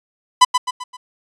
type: tone with echo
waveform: 45% pulse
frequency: 1000 Hz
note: B5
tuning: 21 cents sharp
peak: -5 dBFS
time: 0.41-0.45 s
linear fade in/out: 10 ms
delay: 130 ms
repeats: 4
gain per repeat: -7 dB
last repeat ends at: 0.97 s
effects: resampled to 22050 Hz